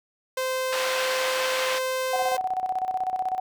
sawtooth tone, 518 Hz, C5, 17 cents flat, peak -21 dBFS, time 0.37-2.37 s, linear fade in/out 5 ms
white band-pass noise, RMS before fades -30 dBFS, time 0.72-1.79 s, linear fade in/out 10 ms, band 610 to 3200 Hz, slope 12 dB/octave
sine tone with tremolo, 747 Hz, F#5, 16 cents sharp, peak -22 dBFS, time 2.13-3.4 s, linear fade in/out 5 ms, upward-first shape square, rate 16 Hz, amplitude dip 65%
effects none

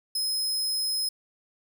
sawtooth tone, 5120 Hz, D#8, 49 cents sharp, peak -23 dBFS, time 0.15-1.09 s, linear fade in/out 5 ms, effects none

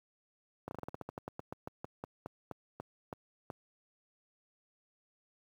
slowing click train, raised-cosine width 1 ms, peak -26 dBFS, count 21, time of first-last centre 0.68-3.502 s, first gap 31 ms, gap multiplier 1.14, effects high-pass 80 Hz 12 dB/octave + 10-bit

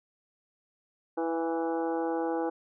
harmonic tone with a mistuned harmonic, 164.81 Hz, E3, in tune, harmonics 2 / 3 / 4 / 5 / 6 / 7 / 8 / 9, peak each -31 / -32 / -41 / -34 / -46 / -46 / -49 / -46 dBFS, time 1.17-2.5 s, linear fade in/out 10 ms, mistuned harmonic 4, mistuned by +23 cents, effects none

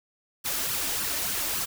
white noise with flanger, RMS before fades -29 dBFS, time 0.44-1.66 s, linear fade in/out 20 ms, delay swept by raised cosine 0.66 to 3.36 ms, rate 3.5 Hz, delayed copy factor +0.6, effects none

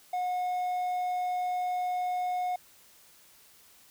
triangle tone, 725 Hz, F#5, 35 cents flat, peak -26 dBFS, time 0.13-2.56 s, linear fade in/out 5 ms, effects white hiss -58 dBFS RMS until 3.9 s

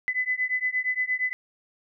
sine beating tone pair, 2005 / 2013.6 Hz, B6 / B6, +26 / +33 cents, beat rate 8.6 Hz, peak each -27 dBFS, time 0.08-1.33 s, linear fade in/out 0 ms, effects none

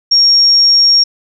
sine tone, 5560 Hz, F8, 9 cents flat, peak -5 dBFS, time 0.11-1.04 s, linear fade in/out 10 ms, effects none

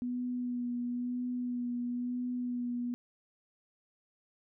sine tone with vibrato, 245.1 Hz, B3, 13 cents flat, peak -32 dBFS, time 0.02-2.94 s, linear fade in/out 0 ms, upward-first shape sine, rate 1 Hz, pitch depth 19 cents each way, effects none

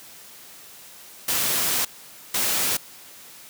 white noise bursts at uneven times, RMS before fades -23 dBFS, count 2, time 1.28-1.85 / 2.34-2.77 s, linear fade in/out 5 ms, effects white hiss -45 dBFS RMS until 3.49 s + high-pass 100 Hz 12 dB/octave

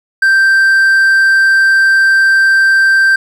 triangle tone, 1568 Hz, G6, in tune, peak -4 dBFS, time 0.22-3.16 s, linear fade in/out 5 ms, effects none

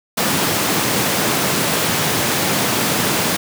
pink high-pass noise, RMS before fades -18 dBFS, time 0.17-3.37 s, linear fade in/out 10 ms, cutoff 120 Hz, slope 24 dB/octave, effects none

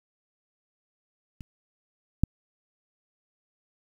clicks, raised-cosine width 5 ms, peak -28 / -8 dBFS, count 2, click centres 1.408 / 2.236 s, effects 8-bit

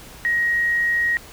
sine tone, 1887 Hz, A#6, 21 cents sharp, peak -17 dBFS, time 0.25-1.17 s, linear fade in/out 0 ms, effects added 50 Hz sine -50 dBFS peak until 1.32 s + pink hiss -42 dBFS RMS until 1.32 s

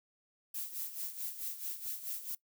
violet noise with tremolo, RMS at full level -38 dBFS, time 0.54-2.35 s, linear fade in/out 5 ms, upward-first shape sine, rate 4.6 Hz, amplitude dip 70%, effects noise-tail reverb RT60 0.1 s tail -20 dB re dry

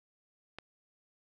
click, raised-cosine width 0.3 ms, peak -26 dBFS, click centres 0.586 s, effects none

